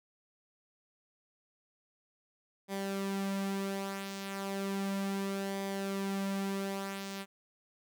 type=tone with flanger; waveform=sawtooth; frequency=196 Hz; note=G3; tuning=in tune; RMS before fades=-36 dBFS; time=2.68-7.26 s; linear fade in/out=50 ms; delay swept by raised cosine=0.72 to 5.02 ms; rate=0.34 Hz; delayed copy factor=-0.5; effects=none